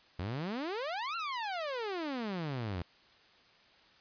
sawtooth exponential two-way sweep, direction up then down, 83.2 to 1396.9 to 83.2 Hz, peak -31 dBFS, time 0.19-2.82 s, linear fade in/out 0 ms, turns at 1.16 s, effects white hiss -62 dBFS RMS until 4 s + resampled to 11025 Hz

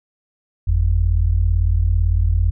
sine tone pair together, 48.08 / 86 Hz, G1 / F2, -33 / -26 cents, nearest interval minor seventh, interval 1007 cents, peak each -16 dBFS, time 0.67-2.51 s, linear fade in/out 10 ms, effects none

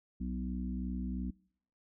harmonic tone with a mistuned harmonic, 62.9 Hz, B1, 32 cents sharp, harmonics 1 / 3 / 4 / 5, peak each -38 / -38 / -41 / -49 dBFS, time 0.2-1.31 s, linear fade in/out 10 ms, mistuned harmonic 5, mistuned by -16 cents, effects noise-tail reverb RT60 0.7 s tail -26 dB re dry

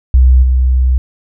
sine tone with level steps, 63.7 Hz, C2, 46 cents flat, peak -3 / -7 dBFS, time 0.14-0.98 s, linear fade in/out 0 ms, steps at 0.42 s, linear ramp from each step 20 ms, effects none

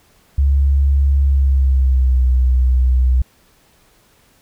sine tone with pitch glide, 69.3 to 63.18 Hz, C#2 to B1, 0 to +40 cents, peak -10 dBFS, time 0.38-3.22 s, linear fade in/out 5 ms, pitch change -160 cents, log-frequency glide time 1.22-2.23 s, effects pink hiss -54 dBFS RMS until 4.41 s

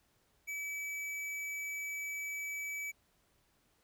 sine tone with hard clipping, 2294 Hz, D7, 41 cents flat, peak -39 dBFS, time 0.47-2.92 s, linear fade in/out 20 ms, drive 14 dB, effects pink hiss -73 dBFS RMS until 3.83 s

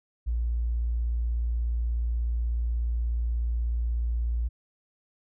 triangle tone with tanh clipping, 58.27 Hz, A#1, in tune, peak -24 dBFS, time 0.26-4.49 s, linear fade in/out 20 ms, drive 3 dB, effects none

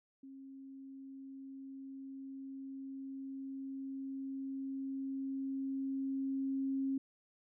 sine tone with level ramp, 270 Hz, C#4, 45 cents flat, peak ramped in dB -49 to -32 dBFS, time 0.23-6.98 s, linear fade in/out 5 ms, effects none

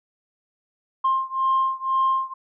sine beating tone pair, 1058 / 1060 Hz, C6 / C6, +19 / +22 cents, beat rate 2 Hz, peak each -21 / -22 dBFS, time 1.04-2.34 s, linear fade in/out 10 ms, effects tanh soft clip ceiling -13 dBFS

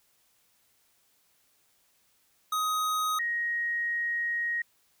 square / sine tone pair in turn, 1256 / 1881.9 Hz, D#6 / A#6, +16 / +16 cents, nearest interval perfect fifth, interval 700 cents, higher second, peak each -27 dBFS, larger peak neither, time 2.52-3.19 / 3.19-4.62 s, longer second, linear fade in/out 5 ms, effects white hiss -68 dBFS RMS until 5 s

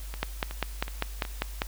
two click trains, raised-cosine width 0.3 ms, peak -10 / -21 dBFS, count 8 / 4, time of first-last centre 0.23-1.619 / 0.14-1.251 s, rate 5.04 / 2.7 Hz, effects added 50 Hz sine -36 dBFS peak until 1.67 s + white hiss -48 dBFS RMS until 1.67 s

